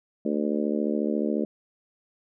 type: harmonic tone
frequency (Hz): 74.2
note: D2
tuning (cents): +18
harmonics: 3 / 4 / 5 / 6 / 7 / 8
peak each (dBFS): -27 / -29 / -31 / -33 / -34 / -35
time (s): 0.25-1.45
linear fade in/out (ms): 5
effects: none